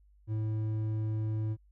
sine tone with hard clipping, 108.7 Hz, A2, 21 cents flat, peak -31 dBFS, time 0.27-1.57 s, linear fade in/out 50 ms, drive 6 dB, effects added 50 Hz sine -59 dBFS peak until 1.71 s

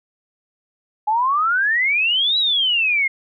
sine exponential two-way sweep, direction up then down, 830.6 to 3951 to 2100 Hz, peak -15 dBFS, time 1.07-3.08 s, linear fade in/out 10 ms, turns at 2.38 s, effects none

